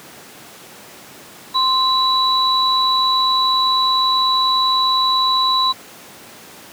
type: tone pair together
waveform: sine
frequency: 1042 / 3934 Hz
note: C6 / B7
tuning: -7 / -7 cents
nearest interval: octave + major seventh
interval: 2300 cents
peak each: -16 dBFS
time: 1.54-5.73 s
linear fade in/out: 20 ms
effects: pink hiss -39 dBFS RMS until 6.72 s + high-pass 200 Hz 12 dB/octave